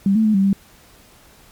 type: tone with pitch steps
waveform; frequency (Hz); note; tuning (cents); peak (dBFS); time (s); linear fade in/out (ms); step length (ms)
sine; 196.4 / 220.4 / 214.9 / 194 / 196.6; G3 / A3 / A3 / G3 / G3; +4 / +3 / -41 / -18 / +5; -12; 0.06-0.53; 2; 94
effects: pink hiss -49 dBFS RMS until 1.51 s + MP3 96 kbps